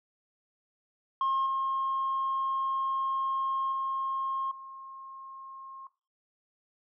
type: tone with level steps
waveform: sine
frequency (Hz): 1072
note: C6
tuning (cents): +42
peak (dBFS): -23 / -26 / -28 / -42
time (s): 1.21-5.87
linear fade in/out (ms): 2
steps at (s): 1.46 / 3.72 / 4.51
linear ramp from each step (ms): 5
effects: noise-tail reverb RT60 0.3 s tail -17 dB re dry + tanh soft clip ceiling -23 dBFS